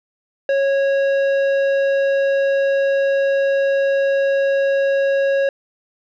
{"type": "tone with tanh clipping", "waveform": "sine", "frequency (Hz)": 550, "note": "C#5", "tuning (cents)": -14, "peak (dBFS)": -16, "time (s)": [0.49, 5.49], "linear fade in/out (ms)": 2, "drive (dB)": 11, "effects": []}